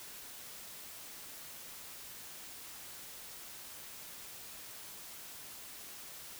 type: silence
effects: white hiss -49 dBFS RMS until 6.39 s